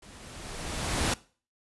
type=noise with level ramp; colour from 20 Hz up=pink; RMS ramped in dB=-51 to -25 dBFS; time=0.02-1.14 s; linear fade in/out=5 ms; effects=noise-tail reverb RT60 0.4 s tail -20 dB re dry + resampled to 24000 Hz